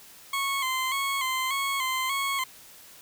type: tone with vibrato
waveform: 20% pulse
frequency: 1069 Hz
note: C6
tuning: 37 cents sharp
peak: -21 dBFS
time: 0.33-2.44 s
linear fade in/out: 5 ms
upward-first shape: square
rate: 1.7 Hz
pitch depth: 51 cents each way
effects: white hiss -50 dBFS RMS until 3.01 s